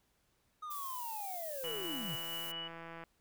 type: linear sweep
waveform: triangle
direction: down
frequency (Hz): 1257 to 126.8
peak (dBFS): -39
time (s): 0.62-2.16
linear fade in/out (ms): 10
type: noise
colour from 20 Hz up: violet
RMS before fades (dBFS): -45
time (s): 0.7-2.52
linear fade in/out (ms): 10
type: click train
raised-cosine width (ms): 0.5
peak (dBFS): -33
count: 233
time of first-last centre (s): 1.64-3.038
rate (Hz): 166
type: tone with tremolo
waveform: sine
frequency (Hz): 2945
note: F#7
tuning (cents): -9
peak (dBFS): -39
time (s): 1.64-2.68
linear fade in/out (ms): 5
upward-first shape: triangle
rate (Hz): 4.5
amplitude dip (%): 35
effects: pink hiss -75 dBFS RMS until 3.2 s